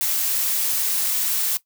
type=noise; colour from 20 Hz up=blue; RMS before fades=-22 dBFS; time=0.01-1.57 s; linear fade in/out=0 ms; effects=noise-tail reverb RT60 0.1 s tail -17 dB re dry